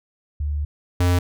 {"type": "tone pair in turn", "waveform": ["sine", "square"], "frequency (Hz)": [73.42, 88.81], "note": ["D2", "F2"], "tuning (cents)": [0, 30], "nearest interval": "minor third", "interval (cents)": 330, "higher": "second", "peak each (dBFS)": [-21, -16], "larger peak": "second", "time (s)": [[0.4, 0.65], [1, 1.19]], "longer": "first", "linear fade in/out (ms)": 5, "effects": []}